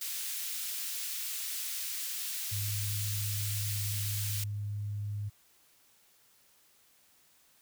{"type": "high-pass noise", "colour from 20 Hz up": "white", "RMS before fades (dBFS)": -37, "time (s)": [0.01, 4.44], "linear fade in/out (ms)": 5, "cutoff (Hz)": 2400, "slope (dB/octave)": 12}
{"type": "tone", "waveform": "sine", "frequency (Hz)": 103.1, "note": "G#2", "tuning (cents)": -12, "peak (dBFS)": -33, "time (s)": [2.51, 5.3], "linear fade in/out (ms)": 20}
{"effects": ["white hiss -65 dBFS RMS until 7.61 s"]}